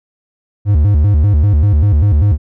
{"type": "tone with vibrato", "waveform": "triangle", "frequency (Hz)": 87.31, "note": "F2", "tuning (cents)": 0, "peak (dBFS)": -5, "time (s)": [0.65, 2.38], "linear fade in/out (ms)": 50, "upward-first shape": "square", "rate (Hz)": 5.1, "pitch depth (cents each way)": 280, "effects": []}